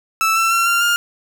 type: tone with pitch steps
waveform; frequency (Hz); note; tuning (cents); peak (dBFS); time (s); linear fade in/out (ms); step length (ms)
30% pulse; 1317 / 1339.2 / 1361.9 / 1384.9 / 1408.3; E6 / E6 / F6 / F6 / F6; -2 / +27 / -44 / -15 / +14; -11; 0.21-0.96; 0; 150
effects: none